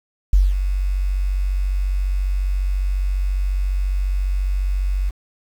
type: tone with ADSR envelope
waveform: sine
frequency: 47.26 Hz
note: F#1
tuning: 37 cents sharp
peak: -8 dBFS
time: 0.33-5.11 s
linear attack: 4 ms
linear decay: 200 ms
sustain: -9 dB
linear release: 24 ms
effects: 7-bit